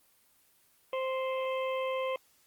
harmonic tone, 523.3 Hz, C5, in tune, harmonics 1 / 2 / 4 / 5 / 6, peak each -31 / -37 / -43 / -45 / -47 dBFS, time 0.93-2.16 s, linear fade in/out 2 ms, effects white hiss -66 dBFS RMS until 2.46 s + Opus 24 kbps

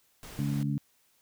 pink noise, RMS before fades -46 dBFS, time 0.23-0.63 s, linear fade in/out 0 ms
harmonic tone, 71 Hz, C#2, 42 cents sharp, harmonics 2 / 3 / 4, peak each -29 / -33 / -35 dBFS, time 0.39-0.78 s, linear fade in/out 0 ms
effects white hiss -68 dBFS RMS until 1.21 s

